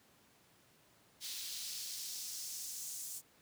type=noise with high-pass filter sweep; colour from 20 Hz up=pink; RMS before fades=-44 dBFS; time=1.2-3.22 s; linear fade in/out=50 ms; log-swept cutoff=3800 to 7500 Hz; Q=1.8; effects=pink hiss -67 dBFS RMS until 3.41 s + high-pass 100 Hz 12 dB/octave